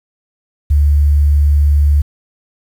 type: tone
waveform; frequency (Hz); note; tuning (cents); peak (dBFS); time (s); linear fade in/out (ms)
sine; 72.8; D2; -15; -7; 0.7-2.02; 10
effects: 7-bit